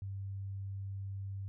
sine tone, 97.9 Hz, G2, 2 cents flat, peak -38 dBFS, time 0.02-1.48 s, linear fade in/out 0 ms, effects none

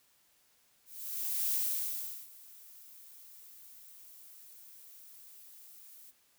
violet noise with ADSR envelope, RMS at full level -31 dBFS, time 0.85-6.12 s, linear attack 670 ms, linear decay 750 ms, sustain -23 dB, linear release 24 ms, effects white hiss -69 dBFS RMS until 6.38 s

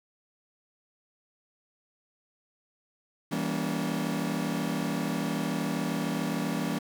40% pulse chord, E diminished seventh, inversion none, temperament just, 164.81 / 197.78 / 237.3 / 284.8 Hz, E3 / G3 / Bb3 / Db4, 0 / +16 / +31 / +47 cents, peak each -33 dBFS, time 3.31-6.79 s, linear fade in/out 10 ms, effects 9-bit

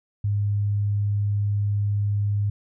sine tone, 102.4 Hz, G#2, 24 cents flat, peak -20 dBFS, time 0.24-2.5 s, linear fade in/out 5 ms, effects none

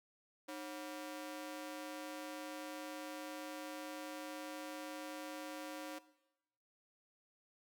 sawtooth ring-modulated tone, 425.6 Hz, G#4, 42 cents sharp, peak -37 dBFS, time 0.48-5.99 s, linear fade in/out 10 ms, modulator 119 Hz, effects noise-tail reverb RT60 0.9 s tail -17 dB re dry

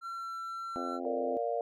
triangle tone with pitch glide, 1359 to 1350.4 Hz, F6 to E6, -48 to +41 cents, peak -35 dBFS, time 0.01-1 s, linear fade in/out 50 ms, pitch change -11 cents, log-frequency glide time 0.17-0.23 s
harmonic tone, 87.31 Hz, F2, in tune, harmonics 3 / 4 / 5 / 6 / 7 / 8 / 9, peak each -39 / -41 / -46 / -44 / -45 / -43 / -47 dBFS, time 0.76-1.37 s, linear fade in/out 0 ms
sine chord, Bb major, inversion none, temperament just, 466.2 / 582.7 / 699.2 Hz, Bb4 / D5 / F5, 0 / -14 / +2 cents, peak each -34 / -35 / -34 dBFS, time 1.05-1.61 s, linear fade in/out 2 ms
effects none

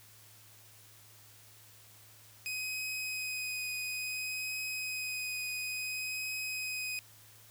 sawtooth tone with vibrato, 2511 Hz, D#7, 15 cents sharp, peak -32 dBFS, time 2.46-6.99 s, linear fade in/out 0 ms, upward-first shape triangle, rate 0.58 Hz, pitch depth 13 cents each way, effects added 107 Hz sine -62 dBFS peak until 7.5 s + white hiss -58 dBFS RMS until 7.5 s

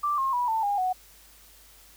sine tone with pitch steps, 1174.7 / 1071 / 976.5 / 890.3 / 811.7 / 740 Hz, D6 / C6 / B5 / A5 / G#5 / F#5, 0 / +40 / -20 / +20 / -40 / 0 cents, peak -23 dBFS, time 0.03-0.93 s, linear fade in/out 10 ms, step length 150 ms, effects added 50 Hz sine -58 dBFS peak until 1.96 s + white hiss -54 dBFS RMS until 1.96 s

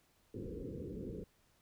white low-pass noise, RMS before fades -44 dBFS, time 0.34-1.24 s, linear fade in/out 5 ms, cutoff 500 Hz, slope 96 dB/octave, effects pink hiss -72 dBFS RMS until 1.61 s

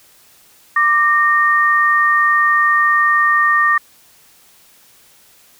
sine tone pair together, 1181 / 1842.6 Hz, D6 / A#6, +9 / -21 cents, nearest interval minor sixth, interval 770 cents, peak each -13 dBFS, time 0.76-3.78 s, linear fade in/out 5 ms, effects white hiss -49 dBFS RMS until 5.59 s

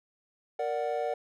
triangle chord, Bb augmented, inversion none, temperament equal, 466.2 / 587.3 / 740 Hz, Bb4 / D5 / F#5, 0 / 0 / 0 cents, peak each -31 dBFS, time 0.59-1.14 s, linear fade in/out 5 ms, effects none

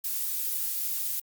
violet noise, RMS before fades -30 dBFS, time 0.04-1.2 s, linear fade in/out 5 ms, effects Opus 48 kbps

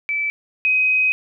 sine tone pair in turn, 2313 / 2521 Hz, D7 / D#7, -27 / +22 cents, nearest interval minor second, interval 149 cents, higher second, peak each -19 / -14 dBFS, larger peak second, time 0.09-0.3 / 0.65-1.12 s, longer second, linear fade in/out 0 ms, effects none

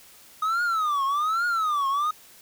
triangle tone with vibrato, 1244.5 Hz, D#6, in tune, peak -20 dBFS, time 0.42-2.11 s, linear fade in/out 5 ms, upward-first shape triangle, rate 1.2 Hz, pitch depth 260 cents each way, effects white hiss -51 dBFS RMS until 2.41 s

